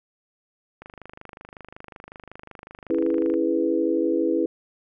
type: click train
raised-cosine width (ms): 0.5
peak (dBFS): -25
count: 65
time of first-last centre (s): 0.82-3.34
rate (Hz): 25.4
type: chord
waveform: sine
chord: C# minor seventh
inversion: none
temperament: equal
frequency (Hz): 277.2 / 329.6 / 415.3 / 493.9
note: C#4 / E4 / G#4 / B4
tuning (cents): 0 / 0 / 0 / 0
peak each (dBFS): -28 / -22 / -27 / -26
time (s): 2.9-4.46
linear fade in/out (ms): 2
effects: none